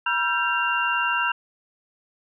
sine tone cluster, 964 / 1356 / 1570 / 2775 Hz, B5 / E6 / G6 / F7, -42 / +49 / +2 / -12 cents, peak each -26 dBFS, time 0.06-1.32 s, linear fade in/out 5 ms, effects none

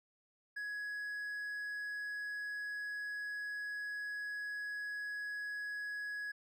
triangle tone, 1674 Hz, G#6, 13 cents sharp, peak -37 dBFS, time 0.56-6.32 s, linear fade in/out 10 ms, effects none

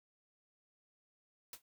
white noise with exponential decay, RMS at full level -43 dBFS, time 1.53-1.62 s, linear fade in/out 2 ms, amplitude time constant 19 ms, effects none

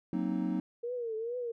triangle chord, C half-diminished seventh, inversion second, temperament equal with one note detuned, 185 / 233.1 / 263.7 / 311.1 Hz, Gb3 / Bb3 / C4 / Eb4, 0 / 0 / +14 / 0 cents, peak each -32 / -34 / -34 / -33 dBFS, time 0.13-0.6 s, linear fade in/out 2 ms
sine tone with vibrato, 466.2 Hz, A#4, in tune, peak -33 dBFS, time 0.83-1.52 s, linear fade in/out 10 ms, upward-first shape triangle, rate 2.3 Hz, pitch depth 130 cents each way
effects none

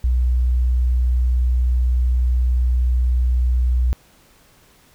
sine tone, 61.74 Hz, B1, in tune, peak -14 dBFS, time 0.04-3.93 s, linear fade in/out 0 ms, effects pink hiss -53 dBFS RMS until 4.94 s

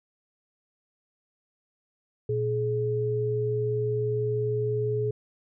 sine tone pair together, 118.7 / 423 Hz, A#2 / G#4, +32 / +32 cents, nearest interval octave + minor seventh, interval 2200 cents, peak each -28 / -26 dBFS, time 2.29-5.11 s, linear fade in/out 5 ms, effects none

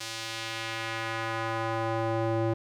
square tone with band-pass filter sweep, 113 Hz, A2, 47 cents sharp, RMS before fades -31 dBFS, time 0-2.54 s, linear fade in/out 10 ms, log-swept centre 5100 to 430 Hz, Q 0.95, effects none

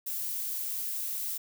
violet noise, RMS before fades -34 dBFS, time 0.06-1.38 s, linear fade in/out 10 ms, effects none

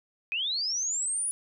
sine linear sweep, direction up, 2444 to 9956 Hz, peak -27 dBFS, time 0.32-1.31 s, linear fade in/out 0 ms, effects none

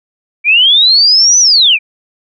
sine linear two-way sweep, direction up then down, 2299 to 6070 to 2299 Hz, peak -4 dBFS, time 0.44-1.79 s, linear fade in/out 50 ms, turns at 1.39 s, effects none

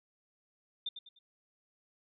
sine tone with echo, 3584 Hz, A7, 31 cents sharp, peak -33 dBFS, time 0.86-0.89 s, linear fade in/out 5 ms, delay 100 ms, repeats 3, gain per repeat -9 dB, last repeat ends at 1.19 s, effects none

